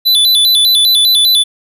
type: tone with vibrato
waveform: square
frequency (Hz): 3729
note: A#7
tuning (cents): 0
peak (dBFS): -7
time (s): 0.05-1.44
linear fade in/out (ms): 20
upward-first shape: square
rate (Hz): 5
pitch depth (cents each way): 120
effects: none